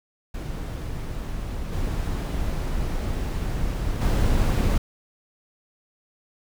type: noise with level steps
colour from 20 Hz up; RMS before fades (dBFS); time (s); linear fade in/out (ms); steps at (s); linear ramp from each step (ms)
brown; -30 / -26 / -20; 0.34-4.78; 5; 1.72 / 4.01; 10
effects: none